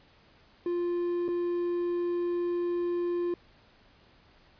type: tone with dropouts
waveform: triangle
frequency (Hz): 349.2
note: F4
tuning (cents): 0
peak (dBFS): -25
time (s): 0.66-3.34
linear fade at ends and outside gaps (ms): 2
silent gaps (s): 1.281-1.286
effects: pink hiss -60 dBFS RMS until 4.59 s + resampled to 11025 Hz